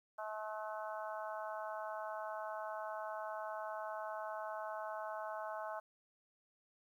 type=harmonic tone; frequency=215 Hz; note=A3; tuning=40 cents flat; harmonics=3 / 4 / 5 / 6 / 7; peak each=-44 / -46 / -48 / -50 / -51 dBFS; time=0.18-5.8 s; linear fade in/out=10 ms; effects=12-bit